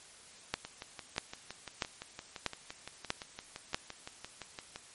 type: two click trains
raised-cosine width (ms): 0.2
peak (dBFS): -13 / -24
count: 6 / 25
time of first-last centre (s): 0.54-3.745 / 0.65-4.76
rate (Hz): 1.56 / 5.84
effects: white hiss -55 dBFS RMS until 4.94 s + MP3 48 kbps